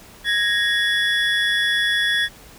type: tone cluster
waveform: triangle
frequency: 1661 / 1863 / 3399 Hz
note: G#6 / A#6 / G#7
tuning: 0 / -2 / +39 cents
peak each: -20 dBFS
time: 0.24-2.29 s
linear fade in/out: 50 ms
effects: pink hiss -45 dBFS RMS until 2.58 s